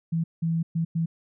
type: tone bursts at uneven times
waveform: sine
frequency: 164.81 Hz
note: E3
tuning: in tune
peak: -22 dBFS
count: 4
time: 0.12-0.24 / 0.42-0.63 / 0.75-0.85 / 0.95-1.06 s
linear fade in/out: 10 ms
effects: none

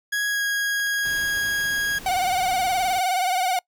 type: tone with pitch glide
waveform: 40% pulse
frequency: 1661.2 to 1645 Hz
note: G#6 to G#6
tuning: 0 to -17 cents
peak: -21 dBFS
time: 0.12-1.99 s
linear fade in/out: 10 ms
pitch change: -17 cents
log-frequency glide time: 0.28-0.43 s
type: clicks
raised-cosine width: 0.2 ms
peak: -27 dBFS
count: 11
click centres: 0.799 / 0.87 / 0.941 / 0.987 / 1.035 / 1.131 / 1.217 / 1.298 / 1.36 / 1.39 / 1.61 s
type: noise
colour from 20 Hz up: pink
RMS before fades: -40 dBFS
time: 1.05-2.99 s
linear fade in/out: 0 ms
type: tone with vibrato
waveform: 45% pulse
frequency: 739 Hz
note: F#5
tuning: 2 cents flat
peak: -20 dBFS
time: 2.06-3.59 s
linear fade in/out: 2 ms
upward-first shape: sine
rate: 19 Hz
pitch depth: 71 cents each way
effects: noise-tail reverb RT60 0.1 s tail -26 dB re dry

